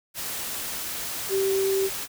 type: tone in noise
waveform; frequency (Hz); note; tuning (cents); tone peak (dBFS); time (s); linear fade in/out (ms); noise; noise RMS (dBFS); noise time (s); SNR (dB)
sine; 387.7; G4; -19; -21; 1.29-1.9; 50; white; -32; 0.14-2.08; +8
effects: none